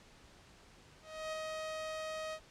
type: tone with ADSR envelope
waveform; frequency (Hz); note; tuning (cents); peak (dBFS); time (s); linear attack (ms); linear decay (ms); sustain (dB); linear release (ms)
sawtooth; 629; D#5; +19; -33; 1.02-2.4; 310; 5; -2; 68
effects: pink hiss -60 dBFS RMS until 2.5 s + low-pass 7000 Hz 12 dB/octave